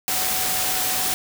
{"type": "tone in noise", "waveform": "sine", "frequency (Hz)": 748, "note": "F#5", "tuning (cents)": 19, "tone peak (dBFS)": -32, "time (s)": [0.08, 1.14], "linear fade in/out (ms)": 0, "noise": "white", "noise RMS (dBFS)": -23, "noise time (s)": [0.08, 1.14], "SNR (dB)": -12, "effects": []}